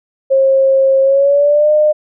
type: tone with pitch glide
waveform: sine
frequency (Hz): 537 to 606.3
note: C5 to D#5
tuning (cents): +45 to -45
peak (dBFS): -7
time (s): 0.3-1.93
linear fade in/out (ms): 20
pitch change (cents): +210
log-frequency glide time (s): 1.02-1.71
effects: none